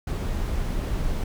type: noise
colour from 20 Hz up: brown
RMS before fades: -26 dBFS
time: 0.07-1.24 s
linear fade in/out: 5 ms
effects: none